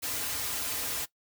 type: noise with comb filter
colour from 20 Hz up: white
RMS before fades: -33 dBFS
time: 0.02-1.06 s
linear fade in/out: 20 ms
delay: 5.3 ms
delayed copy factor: -0.85
effects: noise-tail reverb RT60 0.1 s tail -19 dB re dry